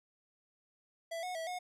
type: tone with pitch steps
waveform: square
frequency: 664 / 729 / 652 / 724 Hz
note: E5 / F#5 / E5 / F#5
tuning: +12 / -26 / -19 / -38 cents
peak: -38 dBFS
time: 1.11-1.59 s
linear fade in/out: 10 ms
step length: 120 ms
effects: low-pass 11000 Hz 12 dB/octave